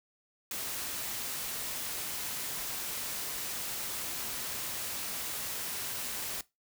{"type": "noise", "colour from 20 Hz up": "white", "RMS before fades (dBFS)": -37, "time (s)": [0.51, 6.41], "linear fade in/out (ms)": 2, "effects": ["noise-tail reverb RT60 0.2 s tail -19 dB re dry"]}